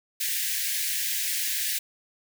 white high-pass noise, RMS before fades -28 dBFS, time 0.2-1.79 s, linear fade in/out 10 ms, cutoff 1600 Hz, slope 96 dB/octave, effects none

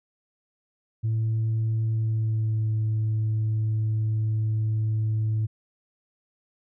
sine tone with pitch glide, 111.4 to 109.17 Hz, A2 to A2, +22 to -13 cents, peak -20 dBFS, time 1.03-5.47 s, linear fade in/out 20 ms, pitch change -35 cents, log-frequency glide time 1.88-2.72 s, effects tanh soft clip ceiling -20 dBFS

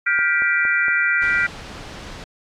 sine chord, G dominant seventh, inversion third, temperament just, 1411.2 / 1568 / 1960 / 2352 Hz, F6 / G6 / B6 / D7, +18 / 0 / -14 / +2 cents, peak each -20 / -23 / -20 / -23 dBFS, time 0.06-1.47 s, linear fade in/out 10 ms
click train, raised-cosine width 1 ms, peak -21 dBFS, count 4, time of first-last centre 0.19-0.883 s, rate 4.33 Hz
pink noise, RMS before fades -35 dBFS, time 1.22-2.24 s, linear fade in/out 2 ms
effects low-pass 5000 Hz 12 dB/octave + AAC 64 kbps

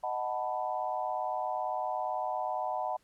sine chord, B dominant seventh, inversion first, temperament equal, 622.3 / 740 / 880 / 987.8 Hz, D#5 / F#5 / A5 / B5, 0 / 0 / 0 / 0 cents, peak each -37 / -34 / -37 / -38 dBFS, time 0.03-2.97 s, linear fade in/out 10 ms, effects pink hiss -69 dBFS RMS until 3.03 s + low-pass 12000 Hz 12 dB/octave

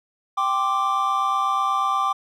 triangle chord, G suspended fourth, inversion none, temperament equal, 784 / 1046.5 / 1174.7 Hz, G5 / C6 / D6, 0 / 0 / 0 cents, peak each -24 / -25 / -19 dBFS, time 0.37-2.13 s, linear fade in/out 10 ms, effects none

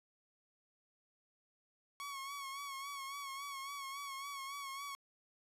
sawtooth tone with vibrato, 1108.7 Hz, C#6, in tune, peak -39 dBFS, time 2-4.95 s, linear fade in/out 0 ms, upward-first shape sine, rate 3.6 Hz, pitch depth 48 cents each way, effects resampled to 32000 Hz

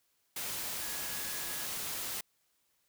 sine tone in noise, 1673 Hz, G#6, 12 cents sharp, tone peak -49 dBFS, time 0.81-1.66 s, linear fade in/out 5 ms, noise white, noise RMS -38 dBFS, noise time 0.36-2.21 s, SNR -14 dB, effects white hiss -75 dBFS RMS until 2.88 s

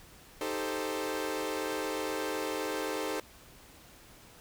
sawtooth chord, A half-diminished seventh, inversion second, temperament equal, 311.1 / 392 / 440 / 523.3 Hz, Eb4 / G4 / A4 / C5, 0 / 0 / 0 / 0 cents, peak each -34 / -35 / -33 / -34 dBFS, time 0.41-3.2 s, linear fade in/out 2 ms, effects pink hiss -55 dBFS RMS until 4.4 s

